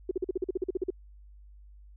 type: tone bursts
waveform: sine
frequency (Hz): 370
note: F#4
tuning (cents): 0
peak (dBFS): -25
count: 13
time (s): 0.09-0.904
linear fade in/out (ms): 5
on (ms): 22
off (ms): 44
effects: added 50 Hz sine -49 dBFS peak until 1.96 s